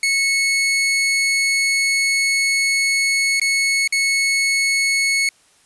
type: tone with dropouts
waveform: sawtooth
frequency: 2200 Hz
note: C#7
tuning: 14 cents flat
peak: -12 dBFS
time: 0.03-5.29 s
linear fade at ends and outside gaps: 2 ms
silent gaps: 3.398-3.415 / 3.876-3.924 s
effects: white hiss -55 dBFS RMS until 5.65 s + resampled to 24000 Hz